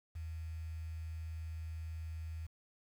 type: tone with quantisation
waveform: sine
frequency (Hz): 80.7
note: E2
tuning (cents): -36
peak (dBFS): -40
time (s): 0.15-2.47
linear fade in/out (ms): 10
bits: 10
effects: none